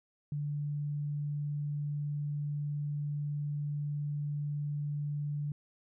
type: tone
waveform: sine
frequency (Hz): 146.4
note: D3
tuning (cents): -5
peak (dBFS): -32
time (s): 0.32-5.52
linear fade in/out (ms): 2
effects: none